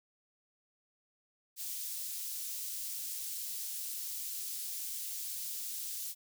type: high-pass noise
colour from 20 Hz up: white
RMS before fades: -40 dBFS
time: 1.56-6.15 s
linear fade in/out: 50 ms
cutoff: 4800 Hz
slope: 12 dB/octave
effects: none